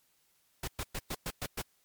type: noise bursts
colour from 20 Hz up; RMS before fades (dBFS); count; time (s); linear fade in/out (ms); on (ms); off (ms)
pink; -36; 7; 0.63-1.619; 5; 47; 110
effects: white hiss -71 dBFS RMS until 1.84 s + MP3 96 kbps